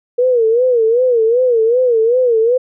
sine tone with vibrato, 475.8 Hz, A#4, 35 cents sharp, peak -9 dBFS, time 0.18-2.58 s, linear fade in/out 10 ms, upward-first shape sine, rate 2.6 Hz, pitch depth 130 cents each way, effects none

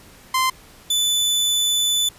sawtooth tone pair in turn, 1039 / 3495 Hz, C6 / A7, -12 / -12 cents, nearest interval octave + major sixth, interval 2100 cents, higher second, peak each -13 / -14 dBFS, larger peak first, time 0.34-0.5 / 0.9-2.09 s, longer second, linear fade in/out 5 ms, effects pink hiss -47 dBFS RMS until 2.18 s + resampled to 32000 Hz

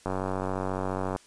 click train, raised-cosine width 1 ms, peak -16 dBFS, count 105, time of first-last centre 0.06-1.162 s, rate 94.4 Hz, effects white hiss -56 dBFS RMS until 1.26 s + resampled to 22050 Hz

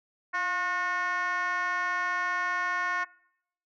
sine tone with frequency modulation, 1449 Hz, F#6, 37 cents flat, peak -24 dBFS, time 0.33-3.05 s, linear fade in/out 20 ms, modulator 371 Hz, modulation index 1.5, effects noise-tail reverb RT60 0.7 s tail -23 dB re dry + tanh soft clip ceiling -25 dBFS

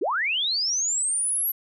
sine linear sweep, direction up, 275.5 to 11840 Hz, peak -22 dBFS, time 0.01-1.52 s, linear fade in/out 10 ms, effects none

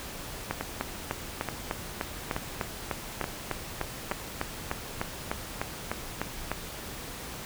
two click trains, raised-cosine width 0.5 ms, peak -13 / -15 dBFS, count 21 / 5, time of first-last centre 0.51-6.516 / 0.61-4.119 s, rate 3.33 / 1.14 Hz, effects pink hiss -40 dBFS RMS until 7.45 s

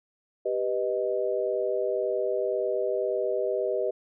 sine chord, G augmented, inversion none, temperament equal, 392 / 493.9 / 622.3 Hz, G4 / B4 / D#5, 0 / 0 / 0 cents, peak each -29 dBFS, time 0.45-3.91 s, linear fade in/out 10 ms, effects none

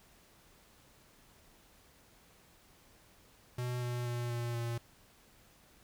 square tone with pitch steps, 123.47 / 121.98 / 120.51 / 119.06 / 117.62 Hz, B2 / B2 / B2 / A#2 / A#2, 0 / -21 / -42 / +37 / +16 cents, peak -35 dBFS, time 3.58-4.78 s, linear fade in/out 5 ms, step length 240 ms, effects pink hiss -63 dBFS RMS until 5.83 s

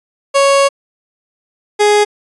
30% pulse tone pair in turn, 554.4 / 416.2 Hz, C#5 / G#4, 0 / +4 cents, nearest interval perfect fourth, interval 496 cents, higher first, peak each -5 dBFS, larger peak neither, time 0.34-0.69 / 1.79-2.05 s, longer first, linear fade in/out 20 ms, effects resampled to 24000 Hz

